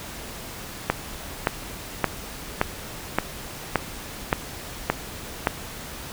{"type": "click train", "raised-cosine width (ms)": 0.5, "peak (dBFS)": -3, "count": 9, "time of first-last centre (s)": [0.9, 5.471], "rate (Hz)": 1.75, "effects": ["pink hiss -37 dBFS RMS until 6.12 s"]}